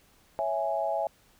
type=chord; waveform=sine; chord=C# minor; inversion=none; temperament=equal; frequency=554.4 / 659.3 / 830.6 Hz; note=C#5 / E5 / G#5; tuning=0 / 0 / 0 cents; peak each=-33 / -29 / -31 dBFS; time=0.39-1.07 s; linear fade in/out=0 ms; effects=pink hiss -62 dBFS RMS until 1.39 s